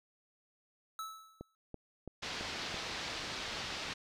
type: tone with exponential decay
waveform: square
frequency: 1306 Hz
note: E6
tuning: 17 cents flat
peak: -38 dBFS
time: 0.99-1.55 s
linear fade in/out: 1 ms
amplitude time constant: 120 ms
type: click train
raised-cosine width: 2 ms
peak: -30 dBFS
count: 5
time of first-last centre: 1.41-2.743 s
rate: 3 Hz
type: low-pass noise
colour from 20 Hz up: white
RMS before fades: -41 dBFS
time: 2.22-3.94 s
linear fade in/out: 10 ms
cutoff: 4900 Hz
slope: 24 dB/octave
effects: none

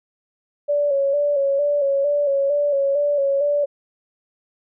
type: tone with vibrato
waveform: sine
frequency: 567 Hz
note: C#5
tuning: 39 cents sharp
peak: -16 dBFS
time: 0.68-3.66 s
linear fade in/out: 20 ms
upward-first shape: square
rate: 2.2 Hz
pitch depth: 42 cents each way
effects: none

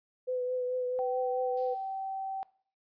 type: tone with vibrato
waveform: sine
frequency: 502 Hz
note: B4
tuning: 28 cents sharp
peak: -29 dBFS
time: 0.27-1.75 s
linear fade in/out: 20 ms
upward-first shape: triangle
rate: 4.6 Hz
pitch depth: 24 cents each way
type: tone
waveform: sine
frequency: 772 Hz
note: G5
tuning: 27 cents flat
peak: -33 dBFS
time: 0.99-2.43 s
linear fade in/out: 0 ms
type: noise with exponential decay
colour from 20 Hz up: violet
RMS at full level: -45 dBFS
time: 1.57-2.45 s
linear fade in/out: 1 ms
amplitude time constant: 190 ms
effects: noise-tail reverb RT60 0.5 s tail -21 dB re dry + resampled to 11025 Hz

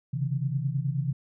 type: tone cluster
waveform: sine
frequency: 132.1 / 141.4 / 162.2 Hz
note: C3 / C#3 / E3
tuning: +17 / +35 / -28 cents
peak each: -28 / -31 / -32 dBFS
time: 0.13-1.13 s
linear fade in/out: 10 ms
effects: none

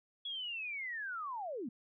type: linear sweep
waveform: sine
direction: down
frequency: 3380 to 204.4 Hz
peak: -38 dBFS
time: 0.25-1.69 s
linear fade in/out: 5 ms
effects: none

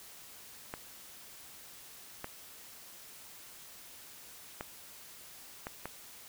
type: clicks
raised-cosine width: 0.5 ms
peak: -23 dBFS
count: 5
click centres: 0.739 / 2.244 / 4.609 / 5.669 / 5.856 s
effects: white hiss -52 dBFS RMS until 6.28 s

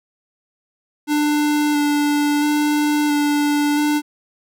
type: tone with vibrato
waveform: square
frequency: 294.9 Hz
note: D4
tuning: 7 cents sharp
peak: -16 dBFS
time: 1.07-4.02 s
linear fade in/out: 50 ms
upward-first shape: square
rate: 0.74 Hz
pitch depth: 12 cents each way
effects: none

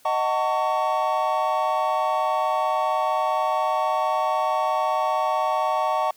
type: chord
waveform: triangle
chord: D# half-diminished seventh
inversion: none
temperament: just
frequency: 622.3 / 746.7 / 896 / 1120.1 Hz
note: D#5 / F#5 / A5 / C#6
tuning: 0 / +16 / +31 / +18 cents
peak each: -24 dBFS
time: 0.05-6.11 s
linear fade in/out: 5 ms
effects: white hiss -56 dBFS RMS until 6.16 s

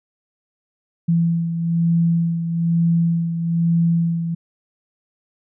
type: beating tone pair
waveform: sine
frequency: 167.7 / 168.8 Hz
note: E3 / E3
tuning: +30 / +41 cents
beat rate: 1.1 Hz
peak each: -16 / -24 dBFS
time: 1.08-4.35 s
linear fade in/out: 10 ms
effects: none

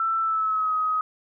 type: tone with pitch glide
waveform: sine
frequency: 1332 to 1262.3 Hz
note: E6 to D#6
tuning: +18 to +25 cents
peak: -21 dBFS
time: 0-1.01 s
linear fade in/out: 2 ms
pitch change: -93 cents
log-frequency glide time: 0.2-0.74 s
effects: none

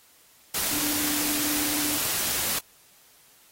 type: tone in noise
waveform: sine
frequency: 296.6 Hz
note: D4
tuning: 17 cents sharp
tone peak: -32 dBFS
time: 0.71-1.98 s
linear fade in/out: 5 ms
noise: white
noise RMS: -27 dBFS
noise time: 0.54-2.59 s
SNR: -8 dB
effects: white hiss -57 dBFS RMS until 3.51 s + AAC 48 kbps

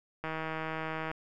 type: click train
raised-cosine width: 0.5 ms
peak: -21 dBFS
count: 140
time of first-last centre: 0.24-1.114 s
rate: 159 Hz
effects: none

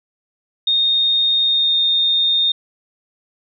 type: tone with pitch glide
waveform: sine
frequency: 3689 to 3664 Hz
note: A#7 to A#7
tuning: -19 to -31 cents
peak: -13 dBFS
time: 0.67-2.52 s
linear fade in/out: 5 ms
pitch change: -12 cents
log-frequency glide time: 1.44-1.78 s
effects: none

